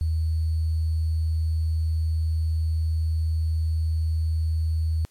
sine tone with sample-and-hold, 80 Hz, D#2, 49 cents sharp, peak -21 dBFS, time 0.01-5.05 s, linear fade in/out 0 ms, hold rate 4410 Hz, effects white hiss -61 dBFS RMS until 5.1 s + low-pass 12000 Hz 12 dB/octave

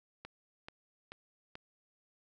click train, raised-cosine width 0.3 ms, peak -29 dBFS, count 4, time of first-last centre 0.25-1.554 s, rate 2.3 Hz, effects none

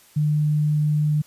sine tone, 150.5 Hz, D3, 43 cents sharp, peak -17 dBFS, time 0.16-1.22 s, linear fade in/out 10 ms, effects white hiss -53 dBFS RMS until 1.26 s + resampled to 32000 Hz

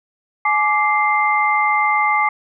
sine tone cluster, 846 / 1173 / 2090 Hz, G#5 / D6 / C7, +32 / -2 / -2 cents, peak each -18 dBFS, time 0.45-2.29 s, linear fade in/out 5 ms, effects none

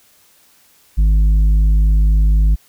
sine tone with tanh clipping, 51.91 Hz, G#1, in tune, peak -10 dBFS, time 0.97-2.56 s, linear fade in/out 20 ms, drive 6 dB, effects white hiss -52 dBFS RMS until 2.68 s

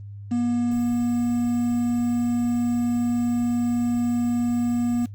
triangle tone with quantisation, 239.8 Hz, A#3, 49 cents sharp, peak -18 dBFS, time 0.31-5.06 s, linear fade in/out 10 ms, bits 7, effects added 101 Hz sine -35 dBFS peak until 5.14 s + Opus 24 kbps

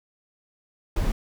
brown noise, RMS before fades -23 dBFS, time 0.96-1.12 s, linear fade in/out 5 ms, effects none

